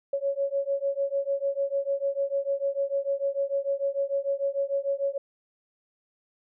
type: beating tone pair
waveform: sine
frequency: 552 / 558.7 Hz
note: C#5 / C#5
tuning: -7 / +13 cents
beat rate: 6.7 Hz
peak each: -28 dBFS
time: 0.13-5.18 s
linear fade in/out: 5 ms
effects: none